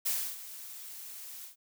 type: noise with ADSR envelope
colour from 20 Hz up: blue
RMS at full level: -30 dBFS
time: 0.05-1.56 s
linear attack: 15 ms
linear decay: 300 ms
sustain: -15 dB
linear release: 120 ms
effects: none